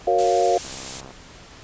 sine chord, Gb major seventh, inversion none, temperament equal, 370 / 466.2 / 554.4 / 698.5 Hz, Gb4 / Bb4 / Db5 / F5, 0 / 0 / 0 / 0 cents, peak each -23 / -22 / -23 / -19 dBFS, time 0.07-0.58 s, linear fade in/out 5 ms
blue noise, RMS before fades -28 dBFS, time 0.18-1.01 s, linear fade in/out 10 ms
click train, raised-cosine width 1 ms, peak -26 dBFS, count 31, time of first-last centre 0.65-1.107 s, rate 65.7 Hz
effects pink hiss -44 dBFS RMS until 1.63 s + resampled to 16000 Hz

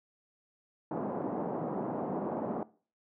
pink band-pass noise, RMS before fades -35 dBFS, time 0.91-2.63 s, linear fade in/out 2 ms, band 180 to 890 Hz, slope 24 dB/octave, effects noise-tail reverb RT60 0.4 s tail -20 dB re dry

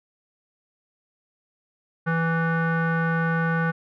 square tone with low-pass filter, 164.81 Hz, E3, in tune, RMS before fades -23 dBFS, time 2.06-3.72 s, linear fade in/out 20 ms, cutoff 1500 Hz, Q 5.2, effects none

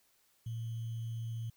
sine tone with sample-and-hold, 114.4 Hz, A#2, 32 cents flat, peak -36 dBFS, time 0.46-1.5 s, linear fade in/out 5 ms, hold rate 3150 Hz, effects white hiss -71 dBFS RMS until 1.56 s

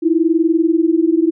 sine tone pair together, 317.8 / 338.3 Hz, D#4 / E4, +37 / +45 cents, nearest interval minor second, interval 108 cents, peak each -14 dBFS, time 0.02-1.31 s, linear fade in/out 20 ms, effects none

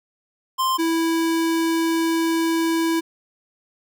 square tone pair in turn, 1046.5 / 328.9 Hz, C6 / E4, 0 / -4 cents, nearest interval octave + minor sixth, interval 2004 cents, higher first, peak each -19 dBFS, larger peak neither, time 0.58-0.78 / 0.78-3.01 s, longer second, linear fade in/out 20 ms, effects none

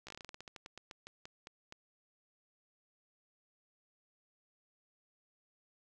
slowing click train, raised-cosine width 0.2 ms, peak -30 dBFS, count 20, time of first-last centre 0.07-1.724 s, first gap 15 ms, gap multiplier 1.17, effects none

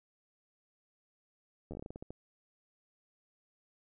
slowing click train, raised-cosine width 2 ms, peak -30 dBFS, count 12, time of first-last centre 1.71-2.106 s, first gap 11 ms, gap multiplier 1.22, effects none

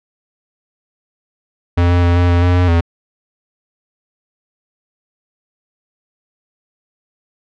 square tone with pitch steps, 87.1 / 88 / 86.8 / 88.3 / 87 / 89 / 89.5 / 84.4 Hz, F2 / F2 / F2 / F2 / F2 / F2 / F2 / E2, -4 / +14 / -10 / +20 / -6 / +33 / +43 / +41 cents, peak -10 dBFS, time 1.77-2.81 s, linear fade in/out 10 ms, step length 130 ms, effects low-pass 3000 Hz 12 dB/octave

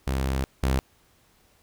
sawtooth tone pair in turn, 66.4 / 65.87 Hz, C2 / C2, +26 / +12 cents, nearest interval unison, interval 14 cents, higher first, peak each -20 / -17 dBFS, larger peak second, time 0.07-0.44 / 0.63-0.79 s, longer first, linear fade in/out 0 ms, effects pink hiss -62 dBFS RMS until 1.62 s

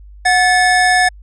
square tone pair together, 731.6 / 1739 Hz, F#5 / A6, -20 / -21 cents, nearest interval octave + minor third, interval 1499 cents, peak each -13 dBFS, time 0.25-1.09 s, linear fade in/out 10 ms, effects added 50 Hz sine -35 dBFS peak until 1.22 s + resampled to 24000 Hz

